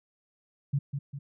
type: tone with echo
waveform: sine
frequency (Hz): 140.1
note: C#3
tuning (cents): +19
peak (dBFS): -23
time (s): 0.73-0.79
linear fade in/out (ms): 10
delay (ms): 200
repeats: 2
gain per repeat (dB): -6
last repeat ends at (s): 1.19
effects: none